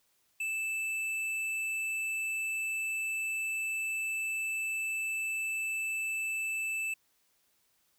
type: tone with hard clipping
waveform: triangle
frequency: 2637 Hz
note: E7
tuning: in tune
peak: -33 dBFS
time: 0.4-6.94 s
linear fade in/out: 5 ms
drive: 12 dB
effects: white hiss -72 dBFS RMS until 7.98 s